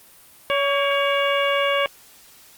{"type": "harmonic tone with a mistuned harmonic", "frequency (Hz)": 563, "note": "C#5", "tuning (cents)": 27, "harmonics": [1, 2, 3, 4, 5, 6], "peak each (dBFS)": [-21, -24, -28, -26, -27, -34], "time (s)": [0.5, 1.86], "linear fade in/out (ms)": 0, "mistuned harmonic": 3, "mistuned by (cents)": -58, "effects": ["white hiss -49 dBFS RMS until 2.57 s", "Opus 32 kbps"]}